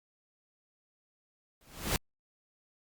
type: noise with exponential growth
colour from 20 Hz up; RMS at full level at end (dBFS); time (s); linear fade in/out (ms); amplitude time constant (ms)
pink; -26; 1.61-1.96; 0; 76
effects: Opus 48 kbps